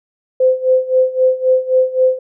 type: tone with tremolo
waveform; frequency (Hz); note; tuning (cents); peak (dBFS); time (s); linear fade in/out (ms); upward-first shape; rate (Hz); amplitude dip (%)
sine; 515; C5; -28; -7; 0.4-2.19; 5; sine; 3.8; 85
effects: none